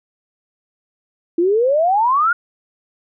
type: exponential sweep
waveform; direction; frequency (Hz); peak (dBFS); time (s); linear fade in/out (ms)
sine; up; 329.6 to 1456; -12; 1.38-2.33; 5
effects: none